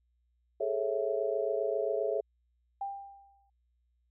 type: chord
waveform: sine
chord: A major seventh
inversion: third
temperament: just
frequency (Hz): 412.5 / 440 / 550 / 660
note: G#4 / A4 / C#5 / E5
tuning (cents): -12 / 0 / -14 / +2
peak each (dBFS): -34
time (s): 0.6-2.21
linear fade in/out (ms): 10
type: tone with exponential decay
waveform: sine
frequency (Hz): 794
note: G5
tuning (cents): +22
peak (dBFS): -31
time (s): 2.81-3.5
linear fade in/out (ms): 5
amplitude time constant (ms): 150
effects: added 60 Hz sine -70 dBFS peak until 4.1 s